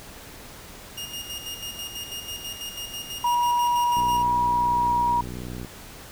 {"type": "tone with tremolo", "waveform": "sawtooth", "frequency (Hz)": 2840, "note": "F7", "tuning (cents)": 28, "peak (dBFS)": -28, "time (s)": [0.97, 4.23], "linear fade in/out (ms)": 10, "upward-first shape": "square", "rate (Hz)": 6.1, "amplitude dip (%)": 55}
{"type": "tone with pitch glide", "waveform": "sine", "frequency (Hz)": [964, 956.2], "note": ["B5", "A#5"], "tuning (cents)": [-42, 44], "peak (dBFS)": -19, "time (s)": [3.24, 5.21], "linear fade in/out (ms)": 5, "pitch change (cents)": -14, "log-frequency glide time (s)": [4.51, 4.97]}
{"type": "click train", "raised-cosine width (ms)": 3, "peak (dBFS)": -23, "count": 104, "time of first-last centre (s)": [3.97, 5.648], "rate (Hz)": 61.4}
{"effects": ["pink hiss -43 dBFS RMS until 6.11 s"]}